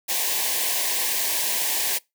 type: band-stop noise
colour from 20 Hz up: white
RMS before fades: -24 dBFS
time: 0.08-1.99 s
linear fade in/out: 20 ms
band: 1100 to 1600 Hz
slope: 96 dB/octave
effects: noise-tail reverb RT60 0.2 s tail -24 dB re dry + high-pass 400 Hz 12 dB/octave